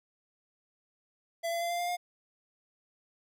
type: tone with pitch steps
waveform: square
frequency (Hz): 672 / 679.4 / 686.9 / 694.5 / 702.2 / 709.9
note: E5 / F5 / F5 / F5 / F5 / F5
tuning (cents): +33 / -48 / -29 / -10 / +9 / +28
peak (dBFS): -31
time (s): 1.43-1.97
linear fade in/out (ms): 20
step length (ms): 90
effects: none